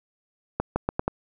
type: accelerating click train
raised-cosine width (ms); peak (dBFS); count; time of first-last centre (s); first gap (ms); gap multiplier
1; -9; 5; 0.6-1.08; 160; 0.81
effects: none